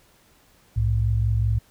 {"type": "tone pair together", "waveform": "sine", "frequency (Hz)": [62.25, 107.5], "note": ["B1", "A2"], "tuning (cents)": [14, -40], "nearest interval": "major sixth", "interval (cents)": 946, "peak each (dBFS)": [-23, -20], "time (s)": [0.76, 1.59], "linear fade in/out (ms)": 10, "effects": ["pink hiss -58 dBFS RMS until 1.7 s"]}